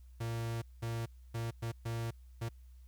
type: tone bursts at uneven times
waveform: 45% pulse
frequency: 115.5 Hz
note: A#2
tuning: 16 cents flat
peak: -35 dBFS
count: 6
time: 0.2-0.62 / 0.82-1.06 / 1.34-1.51 / 1.62-1.72 / 1.85-2.11 / 2.41-2.49 s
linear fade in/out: 10 ms
effects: added 62 Hz sine -52 dBFS peak until 2.87 s + white hiss -75 dBFS RMS until 2.87 s